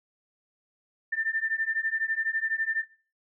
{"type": "beating tone pair", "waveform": "sine", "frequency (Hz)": [1783, 1795], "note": ["A6", "A6"], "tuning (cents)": [22, 34], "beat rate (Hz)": 12, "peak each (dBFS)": -29, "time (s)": [1.12, 2.84], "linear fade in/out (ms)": 10, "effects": ["noise-tail reverb RT60 0.4 s tail -21 dB re dry"]}